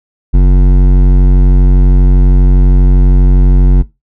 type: tone with hard clipping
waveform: triangle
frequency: 46.25 Hz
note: F#1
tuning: in tune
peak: -4 dBFS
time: 0.33-3.83 s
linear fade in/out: 20 ms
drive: 16 dB
effects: noise-tail reverb RT60 0.2 s tail -18 dB re dry